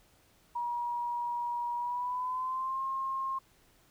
sine tone with pitch glide, 957 to 1068 Hz, A#5 to C6, +45 to +35 cents, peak -31 dBFS, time 0.55-3.39 s, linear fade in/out 10 ms, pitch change +190 cents, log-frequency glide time 1.76-2.82 s, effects pink hiss -65 dBFS RMS until 3.9 s

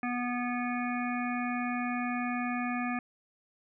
harmonic tone, 244.7 Hz, B3, 16 cents flat, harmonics 1 / 3 / 5 / 7 / 9 / 10, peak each -32 / -37 / -39 / -40 / -42 / -42 dBFS, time 0.03-2.99 s, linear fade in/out 2 ms, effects none

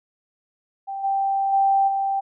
sine tone with level steps, 784 Hz, G5, in tune, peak -27 / -19 / -15 / -20 dBFS, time 0.87-2.21 s, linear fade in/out 20 ms, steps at 1.03 / 1.52 / 1.87 s, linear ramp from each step 20 ms, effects none

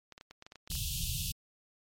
clicks, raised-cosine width 0.2 ms, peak -31 dBFS, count 11, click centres 0.123 / 0.179 / 0.211 / 0.31 / 0.424 / 0.465 / 0.521 / 0.557 / 0.675 / 0.716 / 0.753 s
pink band-stop noise, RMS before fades -35 dBFS, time 0.7-1.32 s, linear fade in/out 5 ms, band 170 to 2700 Hz, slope 96 dB/octave
effects MP3 64 kbps

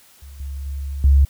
sine tone with level steps, 69.3 Hz, C#2, in tune, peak -36 / -26 / -24 / -9 dBFS, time 0.22-1.25 s, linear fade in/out 5 ms, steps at 0.4 / 0.66 / 1.04 s, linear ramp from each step 2 ms, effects white hiss -51 dBFS RMS until 1.29 s

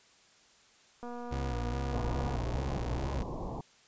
click train, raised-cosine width 1 ms, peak -30 dBFS, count 321, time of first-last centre 1.03-2.358 s, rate 241 Hz
30% pulse tone with vibrato, 63.3 Hz, B1, 43 cents sharp, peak -30 dBFS, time 1.31-3.23 s, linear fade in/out 10 ms, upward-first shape square, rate 2.4 Hz, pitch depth 120 cents each way
pink low-pass noise, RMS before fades -38 dBFS, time 1.93-3.61 s, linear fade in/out 2 ms, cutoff 1100 Hz, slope 96 dB/octave
effects white hiss -62 dBFS RMS until 3.87 s + resampled to 16000 Hz

